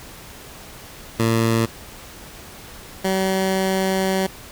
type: tone pair in turn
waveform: 15% pulse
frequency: 113.8 / 190.35 Hz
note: A#2 / F#3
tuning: -41 / +49 cents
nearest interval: major sixth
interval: 890 cents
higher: second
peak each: -10 / -12 dBFS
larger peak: first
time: 1.19-1.66 / 3.04-4.27 s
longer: second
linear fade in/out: 10 ms
effects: pink hiss -40 dBFS RMS until 4.51 s